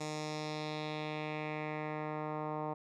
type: tone with low-pass filter sweep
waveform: 10% pulse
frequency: 153 Hz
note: D#3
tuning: 29 cents flat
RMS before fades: -39 dBFS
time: 0-2.74 s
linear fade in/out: 10 ms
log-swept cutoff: 7000 to 1000 Hz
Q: 2
effects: none